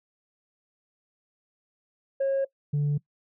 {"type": "tone pair in turn", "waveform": "sine", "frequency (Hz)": [544, 145.72], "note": ["C#5", "D3"], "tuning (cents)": [-33, -13], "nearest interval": "octave + major seventh", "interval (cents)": 2280, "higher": "first", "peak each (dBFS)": -20, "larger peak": "neither", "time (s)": [[2.2, 2.45], [2.73, 2.98]], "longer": "neither", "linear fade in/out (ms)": 10, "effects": ["noise-tail reverb RT60 0.1 s tail -22 dB re dry", "tanh soft clip ceiling -21 dBFS"]}